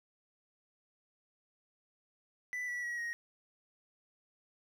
triangle tone with pitch steps, 1986 / 1949.6 / 1913.9 / 1878.9 Hz, B6 / B6 / A#6 / A#6, +9 / -23 / +45 / +13 cents, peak -34 dBFS, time 2.53-3.13 s, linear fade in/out 0 ms, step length 150 ms, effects none

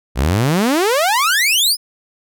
sawtooth exponential sweep, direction up, 57.1 to 5274 Hz, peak -9 dBFS, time 0.15-1.77 s, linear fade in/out 50 ms, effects none

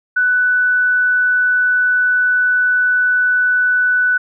sine tone, 1490 Hz, F#6, 12 cents sharp, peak -11 dBFS, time 0.16-4.18 s, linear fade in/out 10 ms, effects none

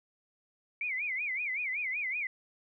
sine tone with vibrato, 2234 Hz, C#7, 13 cents sharp, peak -31 dBFS, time 0.81-2.27 s, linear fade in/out 2 ms, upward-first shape sine, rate 5.3 Hz, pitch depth 190 cents each way, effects none

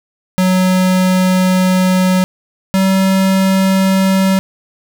square tone pair in turn, 185 / 191.19 Hz, F#3 / G3, 0 / -43 cents, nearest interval minor second, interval 57 cents, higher second, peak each -10 dBFS, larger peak neither, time 0.38-2.24 / 2.74-4.39 s, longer first, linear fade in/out 0 ms, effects none

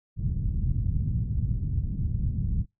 white low-pass noise, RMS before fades -27 dBFS, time 0.16-2.66 s, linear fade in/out 50 ms, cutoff 140 Hz, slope 24 dB/octave, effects noise-tail reverb RT60 0.2 s tail -26 dB re dry

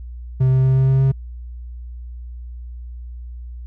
triangle tone with pitch steps, 130 / 130.83 / 131.66 / 132.5 / 133.35 / 134.2 Hz, C3 / C3 / C3 / C3 / C3 / C3, -11 / 0 / +11 / +22 / +33 / +44 cents, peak -10 dBFS, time 0.4-1.12 s, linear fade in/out 10 ms, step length 120 ms, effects added 60 Hz sine -30 dBFS peak until 3.66 s

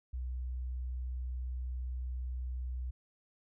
sine tone, 62.7 Hz, B1, 27 cents sharp, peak -34 dBFS, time 0.13-2.91 s, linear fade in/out 10 ms, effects tanh soft clip ceiling -31 dBFS

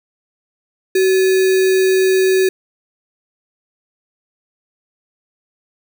sine tone with sample-and-hold, 377 Hz, F#4, 32 cents sharp, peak -10 dBFS, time 0.95-2.49 s, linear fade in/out 5 ms, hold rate 2100 Hz, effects none

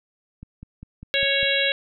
click train, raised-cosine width 5 ms, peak -26 dBFS, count 6, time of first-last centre 0.43-1.43 s, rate 5 Hz
harmonic tone, 553 Hz, C#5, 4 cents flat, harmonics 1 / 3 / 4 / 5 / 6 / 7, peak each -26 / -26 / -26 / -26 / -26 / -26 dBFS, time 1.14-1.72 s, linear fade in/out 0 ms
effects none

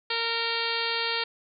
harmonic tone with a mistuned harmonic, 461.5 Hz, A#4, 17 cents flat, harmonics 1 / 2 / 3 / 4 / 5 / 6 / 7 / 8 / 9 / 10, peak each -35 / -35 / -35 / -35 / -35 / -35 / -35 / -35 / -35 / -35 dBFS, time 0.1-1.24 s, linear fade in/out 5 ms, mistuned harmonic 10, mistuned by -20 cents, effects none

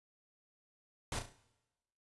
pink noise with echo, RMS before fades -38 dBFS, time 1.12-1.19 s, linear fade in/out 2 ms, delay 34 ms, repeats 5, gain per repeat -7 dB, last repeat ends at 1.36 s, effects noise-tail reverb RT60 1.0 s tail -19 dB re dry + resampled to 24000 Hz

